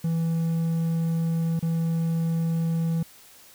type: tone with dropouts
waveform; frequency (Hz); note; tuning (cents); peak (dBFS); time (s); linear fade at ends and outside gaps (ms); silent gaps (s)
triangle; 164.81; E3; 0; -20; 0.04-3.03; 5; 1.594-1.625
effects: white hiss -51 dBFS RMS until 3.54 s